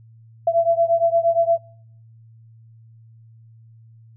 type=beating tone pair; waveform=sine; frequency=669 / 677.6 Hz; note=E5 / E5; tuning=+25 / +48 cents; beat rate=8.6 Hz; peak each=-17 / -19 dBFS; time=0.47-1.58 s; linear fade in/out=5 ms; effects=noise-tail reverb RT60 0.7 s tail -26 dB re dry + added 113 Hz sine -45 dBFS peak until 4.16 s